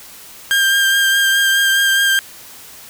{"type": "tone with vibrato", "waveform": "30% pulse", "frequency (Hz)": 1595, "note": "G6", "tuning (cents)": 30, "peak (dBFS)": -9, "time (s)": [0.51, 2.19], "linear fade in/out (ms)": 0, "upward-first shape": "sine", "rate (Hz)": 4.8, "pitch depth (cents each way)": 18, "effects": ["white hiss -38 dBFS RMS until 2.89 s"]}